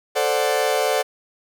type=chord; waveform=40% pulse; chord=D dominant seventh; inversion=second; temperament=equal; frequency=440 / 523.3 / 587.3 / 740 Hz; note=A4 / C5 / D5 / F#5; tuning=0 / 0 / 0 / 0 cents; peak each=-23 dBFS; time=0.15-1.03 s; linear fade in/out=20 ms; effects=none